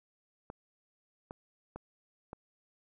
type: clicks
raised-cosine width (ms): 1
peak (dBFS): -28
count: 4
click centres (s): 0.501 / 1.309 / 1.76 / 2.331
effects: none